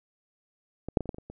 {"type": "clicks", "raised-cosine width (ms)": 2, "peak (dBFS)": [-21, -7, -18, -28, -17, -29, -28, -28], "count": 8, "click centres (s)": [0.886, 0.972, 1.007, 1.057, 1.092, 1.145, 1.184, 1.3], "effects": []}